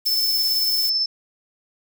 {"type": "noise", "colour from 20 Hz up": "violet", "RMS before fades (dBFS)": -28, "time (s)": [0.05, 0.9], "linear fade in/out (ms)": 10}
{"type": "tone with tremolo", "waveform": "sine", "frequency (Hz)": 5274, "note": "E8", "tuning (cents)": 0, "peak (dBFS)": -17, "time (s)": [0.06, 1.06], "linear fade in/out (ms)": 5, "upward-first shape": "sine", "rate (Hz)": 18, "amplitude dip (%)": 30}
{"effects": []}